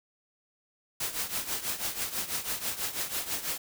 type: noise with tremolo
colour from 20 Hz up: white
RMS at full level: -30 dBFS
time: 1-3.58 s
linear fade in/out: 5 ms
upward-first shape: triangle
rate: 6.1 Hz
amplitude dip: 80%
effects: none